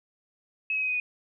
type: tone with pitch steps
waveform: sine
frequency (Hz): 2572 / 2548 / 2525 / 2502 / 2479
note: E7 / D#7 / D#7 / D#7 / D#7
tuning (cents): -43 / +41 / +25 / +9 / -7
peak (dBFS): -25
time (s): 0.7-1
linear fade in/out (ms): 2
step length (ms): 60
effects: none